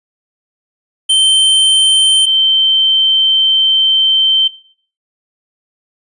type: tone pair in turn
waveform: square / sine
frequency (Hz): 3110 / 3110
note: G7 / G7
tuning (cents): -14 / -14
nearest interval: unison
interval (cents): 0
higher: neither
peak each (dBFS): -8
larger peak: neither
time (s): 1.09-2.26 / 2.26-4.48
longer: second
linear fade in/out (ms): 10
effects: noise-tail reverb RT60 0.5 s tail -18 dB re dry + resampled to 24000 Hz